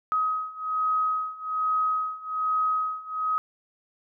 sine beating tone pair, 1264 / 1265.2 Hz, D#6 / D#6, +27 / +29 cents, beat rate 1.2 Hz, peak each -28 / -26 dBFS, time 0.12-3.38 s, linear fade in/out 0 ms, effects none

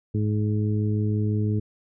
harmonic tone, 105.9 Hz, G#2, 34 cents sharp, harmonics 1 / 2 / 3 / 4, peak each -22 / -28 / -32 / -34 dBFS, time 0.14-1.6 s, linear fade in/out 10 ms, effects none

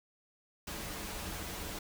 pink noise with comb filter, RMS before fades -41 dBFS, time 0.67-1.79 s, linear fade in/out 5 ms, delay 7.8 ms, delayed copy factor -0.55, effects none

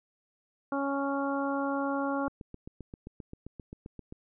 harmonic tone, 277.7 Hz, C#4, 3 cents sharp, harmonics 1 / 2 / 3 / 4 / 5, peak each -31 / -34 / -36 / -37 / -38 dBFS, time 0.72-2.28 s, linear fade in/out 2 ms
click train, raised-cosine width 3 ms, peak -29 dBFS, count 15, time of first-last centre 2.28-4.125 s, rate 7.59 Hz
effects none

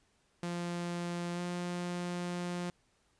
sawtooth tone with pitch glide, 173.6 to 176.33 Hz, F3 to F3, -10 to +17 cents, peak -31 dBFS, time 0.43-2.7 s, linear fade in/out 2 ms, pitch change +27 cents, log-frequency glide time 1.34-1.4 s, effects pink hiss -72 dBFS RMS until 3.19 s + resampled to 22050 Hz

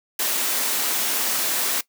white high-pass noise, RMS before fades -23 dBFS, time 0.19-1.81 s, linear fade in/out 5 ms, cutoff 220 Hz, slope 24 dB/octave, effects noise-tail reverb RT60 0.1 s tail -19 dB re dry

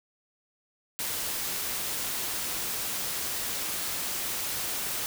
white noise, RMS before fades -32 dBFS, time 0.99-5.06 s, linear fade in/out 0 ms, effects none

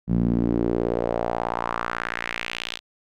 sawtooth tone with band-pass filter sweep, 58.27 Hz, A#1, in tune, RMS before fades -25 dBFS, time 0.07-2.8 s, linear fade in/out 50 ms, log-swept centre 180 to 3600 Hz, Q 2.5, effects none

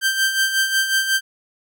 sawtooth tone with tremolo, 1568 Hz, G6, in tune, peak -11 dBFS, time 0.01-1.21 s, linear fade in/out 50 ms, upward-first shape sine, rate 5.5 Hz, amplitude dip 60%, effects none

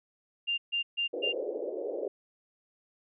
sine tone bursts, 2794 Hz, F7, in tune, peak -27 dBFS, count 4, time 0.47-1.33 s, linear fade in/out 20 ms, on 110 ms, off 140 ms
white band-pass noise, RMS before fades -35 dBFS, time 1.13-2.08 s, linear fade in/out 5 ms, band 350 to 550 Hz, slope 48 dB/octave
effects none

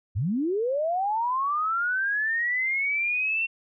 sine linear sweep, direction up, 80.5 to 2722 Hz, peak -23 dBFS, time 0.15-3.47 s, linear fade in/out 20 ms, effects none

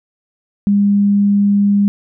sine tone, 202.2 Hz, G#3, 46 cents flat, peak -9 dBFS, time 0.67-1.88 s, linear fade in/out 0 ms, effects none

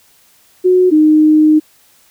sine tone pair in turn, 366.2 / 307.9 Hz, F#4 / D#4, -18 / -18 cents, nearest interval minor third, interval 300 cents, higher first, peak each -6 / -5 dBFS, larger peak second, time 0.64-0.91 / 0.91-1.6 s, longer second, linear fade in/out 20 ms, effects white hiss -50 dBFS RMS until 2.1 s

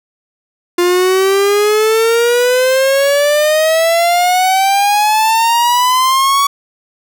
45% pulse exponential sweep, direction up, 349.2 to 1133 Hz, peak -9 dBFS, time 0.78-6.47 s, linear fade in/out 5 ms, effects none

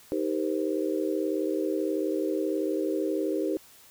sine chord, C minor seventh, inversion first, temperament just, 314 / 392.4 / 470.9 / 523.3 Hz, Eb4 / G4 / Bb4 / C5, +16 / +2 / +18 / 0 cents, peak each -29 / -30 / -34 / -33 dBFS, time 0.12-3.57 s, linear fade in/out 0 ms, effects white hiss -54 dBFS RMS until 3.9 s

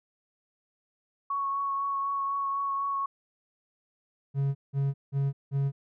sine tone with vibrato, 1108.7 Hz, C#6, in tune, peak -27 dBFS, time 1.3-3.06 s, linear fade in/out 5 ms, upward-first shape triangle, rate 4 Hz, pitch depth 16 cents each way
triangle tone bursts, 138.59 Hz, C#3, in tune, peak -22 dBFS, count 4, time 4.34-5.72 s, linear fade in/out 50 ms, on 210 ms, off 180 ms
effects none

